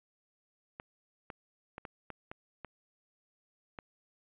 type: clicks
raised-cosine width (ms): 0.5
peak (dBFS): -27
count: 8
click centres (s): 0.799 / 1.302 / 1.781 / 1.852 / 2.103 / 2.315 / 2.647 / 3.788
effects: resampled to 8000 Hz